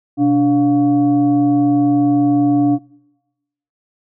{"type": "tone with frequency modulation", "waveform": "sine", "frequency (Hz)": 290, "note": "D4", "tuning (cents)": -22, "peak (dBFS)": -10, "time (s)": [0.17, 2.79], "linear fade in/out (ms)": 50, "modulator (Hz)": 417, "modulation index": 0.49, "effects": ["noise-tail reverb RT60 1.0 s tail -25 dB re dry"]}